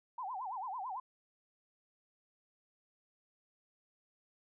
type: tone with vibrato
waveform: sine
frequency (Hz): 880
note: A5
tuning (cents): 0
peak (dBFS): -38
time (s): 0.18-1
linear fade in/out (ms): 5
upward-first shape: sine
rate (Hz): 9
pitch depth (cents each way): 290
effects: none